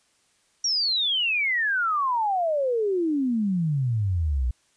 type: exponential sweep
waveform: sine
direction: down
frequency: 5750 to 58.27 Hz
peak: -21 dBFS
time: 0.64-4.51 s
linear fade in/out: 5 ms
effects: white hiss -65 dBFS RMS until 4.76 s + resampled to 22050 Hz